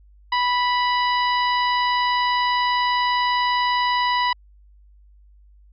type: harmonic tone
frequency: 985 Hz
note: B5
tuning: 5 cents flat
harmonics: 1 / 2 / 3 / 4 / 5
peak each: -19 / -25 / -29 / -31 / -33 dBFS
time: 0.32-4.33 s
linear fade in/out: 5 ms
effects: added 50 Hz sine -48 dBFS peak until 5.72 s